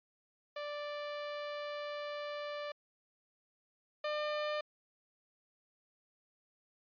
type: tone pair in turn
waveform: sawtooth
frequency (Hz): 587.3 / 600.3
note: D5 / D5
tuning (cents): 0 / +38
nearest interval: unison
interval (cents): 38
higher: second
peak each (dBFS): -35 / -30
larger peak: second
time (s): 0.56-2.72 / 4.04-4.61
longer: first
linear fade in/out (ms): 5
effects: resampled to 11025 Hz